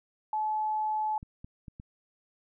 sine tone, 860 Hz, A5, 40 cents flat, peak -27 dBFS, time 0.33-1.18 s, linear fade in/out 2 ms
clicks, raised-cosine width 5 ms, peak -31 dBFS, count 4, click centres 1.229 / 1.445 / 1.682 / 1.799 s
effects none

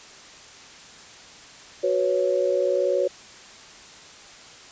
sine chord, F# suspended fourth, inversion none, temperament equal, 370 / 493.9 / 554.4 Hz, F#4 / B4 / C#5, 0 / 0 / 0 cents, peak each -25 / -25 / -22 dBFS, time 1.83-3.08 s, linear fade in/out 10 ms, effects white hiss -45 dBFS RMS until 4.71 s + resampled to 16000 Hz

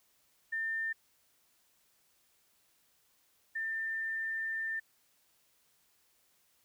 sine tone pair in turn, 1800 / 1793.2 Hz, A6 / A6, +39 / +32 cents, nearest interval unison, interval 7 cents, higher first, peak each -32 / -33 dBFS, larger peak first, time 0.52-0.93 / 3.55-4.8 s, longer second, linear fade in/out 10 ms, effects white hiss -71 dBFS RMS until 6.64 s

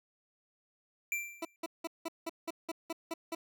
square tone with exponential decay, 2355 Hz, D7, 4 cents sharp, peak -30 dBFS, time 1.12-1.56 s, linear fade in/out 1 ms, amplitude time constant 95 ms
20% pulse tone bursts, 330 Hz, E4, 2 cents sharp, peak -30 dBFS, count 10, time 1.42-3.35 s, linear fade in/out 5 ms, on 31 ms, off 180 ms
effects none

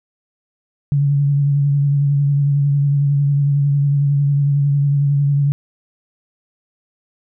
sine tone with vibrato, 142 Hz, C#3, 42 cents sharp, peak -12 dBFS, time 0.92-5.52 s, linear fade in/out 0 ms, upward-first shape triangle, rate 11 Hz, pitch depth 33 cents each way, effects none

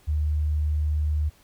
sine tone, 75.6 Hz, D#2, 49 cents flat, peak -21 dBFS, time 0.07-1.3 s, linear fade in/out 20 ms, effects pink hiss -58 dBFS RMS until 1.43 s

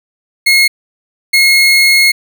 30% pulse tone pair in turn, 2160 / 2160 Hz, C#7 / C#7, -45 / -45 cents, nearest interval unison, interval 0 cents, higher neither, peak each -3 dBFS, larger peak neither, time 0.46-0.68 / 1.33-2.12 s, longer second, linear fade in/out 10 ms, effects none

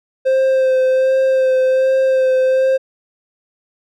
triangle tone with vibrato, 523.3 Hz, C5, in tune, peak -9 dBFS, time 0.25-2.78 s, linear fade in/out 20 ms, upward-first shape sine, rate 1.3 Hz, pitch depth 18 cents each way, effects none

